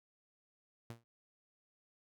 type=tone with exponential decay; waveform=sawtooth; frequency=116.54 Hz; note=A#2; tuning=in tune; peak=-38 dBFS; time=0.9-1.04 s; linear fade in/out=0 ms; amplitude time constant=30 ms; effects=none